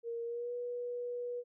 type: tone with pitch glide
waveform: sine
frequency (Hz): 466.2 to 486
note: A#4 to B4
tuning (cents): 0 to -28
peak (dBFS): -36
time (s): 0.03-1.44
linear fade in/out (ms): 50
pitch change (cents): +72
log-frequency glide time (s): 0.24-0.53
effects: none